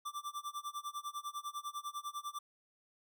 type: tone with tremolo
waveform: square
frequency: 1174.7 Hz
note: D6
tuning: in tune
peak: -38 dBFS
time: 0.05-2.39 s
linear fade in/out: 10 ms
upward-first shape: sine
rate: 10 Hz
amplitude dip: 95%
effects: none